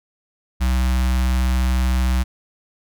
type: tone with notch filter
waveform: square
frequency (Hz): 63.2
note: B1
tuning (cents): +41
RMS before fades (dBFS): -18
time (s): 0.6-2.24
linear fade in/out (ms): 20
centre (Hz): 440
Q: 0.77
effects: none